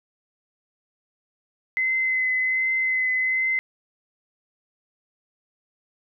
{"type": "tone with vibrato", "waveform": "sine", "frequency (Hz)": 2045, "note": "C7", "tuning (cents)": -40, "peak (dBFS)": -20, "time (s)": [1.77, 3.59], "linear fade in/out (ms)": 0, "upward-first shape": "triangle", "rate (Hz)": 1.3, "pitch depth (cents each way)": 18, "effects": []}